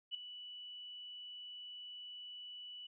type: tone with ADSR envelope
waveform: sine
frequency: 2960 Hz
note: F#7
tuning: in tune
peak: -35 dBFS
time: 0.11-2.87 s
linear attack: 37 ms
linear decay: 3 ms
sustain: -12 dB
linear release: 8 ms
effects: none